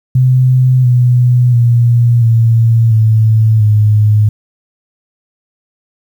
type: tone with pitch steps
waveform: sine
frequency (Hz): 128.1 / 123.38 / 118.83 / 114.45 / 110.24 / 106.17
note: C3 / B2 / A#2 / A#2 / A2 / G#2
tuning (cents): -36 / -1 / +34 / -31 / +4 / +39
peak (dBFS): -5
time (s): 0.15-4.29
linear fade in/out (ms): 5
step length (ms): 690
effects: 7-bit